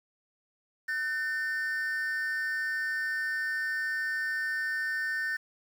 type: tone pair together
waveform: triangle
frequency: 1513.6 / 1800 Hz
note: F#6 / A6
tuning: +39 / +39 cents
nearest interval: minor third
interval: 300 cents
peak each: -31 / -28 dBFS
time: 0.88-5.37 s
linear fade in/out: 10 ms
effects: tanh soft clip ceiling -22 dBFS + 9-bit